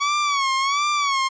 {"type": "tone with vibrato", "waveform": "sawtooth", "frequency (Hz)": 1124, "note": "C#6", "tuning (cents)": 24, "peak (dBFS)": -15, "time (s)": [0, 1.29], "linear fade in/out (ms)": 20, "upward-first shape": "sine", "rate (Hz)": 1.4, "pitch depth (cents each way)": 94, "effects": ["resampled to 16000 Hz"]}